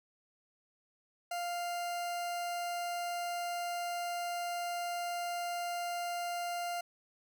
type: tone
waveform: 40% pulse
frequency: 698.5 Hz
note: F5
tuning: in tune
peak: -34 dBFS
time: 1.31-6.81 s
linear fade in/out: 5 ms
effects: none